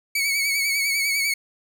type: tone with vibrato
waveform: sawtooth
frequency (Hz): 2243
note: C#7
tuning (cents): +20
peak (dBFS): -17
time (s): 0.15-1.34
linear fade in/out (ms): 5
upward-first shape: triangle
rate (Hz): 10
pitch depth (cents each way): 60
effects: none